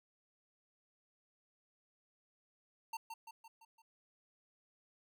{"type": "tone with echo", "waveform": "square", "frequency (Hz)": 907, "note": "A#5", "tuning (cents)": -48, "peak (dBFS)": -40, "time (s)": [2.93, 2.97], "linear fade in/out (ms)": 5, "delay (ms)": 170, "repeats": 5, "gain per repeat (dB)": -5, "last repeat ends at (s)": 3.82, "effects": []}